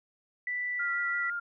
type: tone with pitch glide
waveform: sine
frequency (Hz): 1975.5 to 1961.9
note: B6 to B6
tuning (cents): 0 to -12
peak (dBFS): -30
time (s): 0.47-1.3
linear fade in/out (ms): 2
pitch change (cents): -12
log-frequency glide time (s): 0.66-0.93
type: tone with vibrato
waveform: sine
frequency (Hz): 1396.9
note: F6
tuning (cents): 0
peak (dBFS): -31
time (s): 0.79-1.4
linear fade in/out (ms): 10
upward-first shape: sine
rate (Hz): 5.9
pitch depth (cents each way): 19
effects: none